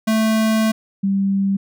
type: tone pair in turn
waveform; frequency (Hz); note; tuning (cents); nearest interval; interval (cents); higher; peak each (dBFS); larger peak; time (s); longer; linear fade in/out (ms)
square / sine; 220 / 196; A3 / G3; 0 / 0; major second; 200; first; -15; neither; 0.07-0.72 / 1.03-1.57; first; 10
effects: none